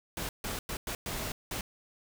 pink noise bursts at uneven times, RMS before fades -36 dBFS, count 6, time 0.17-0.29 / 0.44-0.59 / 0.69-0.77 / 0.87-0.95 / 1.06-1.32 / 1.51-1.61 s, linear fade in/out 2 ms, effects none

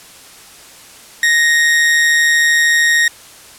40% pulse tone with amplitude modulation, 1864.7 Hz, A#6, in tune, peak -7 dBFS, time 1.23-3.08 s, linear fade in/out 2 ms, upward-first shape sine, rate 153 Hz, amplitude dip 35%, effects white hiss -39 dBFS RMS until 3.58 s + low-pass 11000 Hz 12 dB/octave

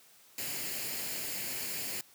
white noise with comb filter, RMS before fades -37 dBFS, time 0.38-2.01 s, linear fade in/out 2 ms, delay 0.42 ms, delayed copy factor +0.55, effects white hiss -60 dBFS RMS until 2.14 s + high-pass 100 Hz 12 dB/octave

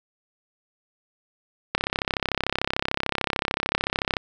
click train, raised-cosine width 0.3 ms, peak -6 dBFS, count 82, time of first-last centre 1.75-4.168 s, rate 33.5 Hz, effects none

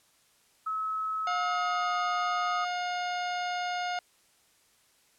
sine tone with pitch glide, 1290 to 1248.9 Hz, E6 to D#6, -38 to +6 cents, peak -29 dBFS, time 0.66-2.65 s, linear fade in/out 10 ms, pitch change -56 cents, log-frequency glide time 1.34-1.96 s
harmonic tone, 715 Hz, F5, 41 cents sharp, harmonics 1 / 2 / 3 / 4 / 5 / 6 / 7 / 9, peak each -31 / -37 / -41 / -43 / -45 / -47 / -48 / -50 dBFS, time 1.27-3.99 s, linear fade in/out 2 ms
effects white hiss -65 dBFS RMS until 5.18 s + low-pass 11000 Hz 12 dB/octave

